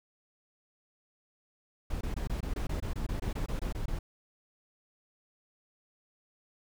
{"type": "noise bursts", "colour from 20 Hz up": "brown", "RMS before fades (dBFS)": -33, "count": 16, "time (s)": [1.9, 3.99], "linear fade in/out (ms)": 5, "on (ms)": 110, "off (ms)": 22, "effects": []}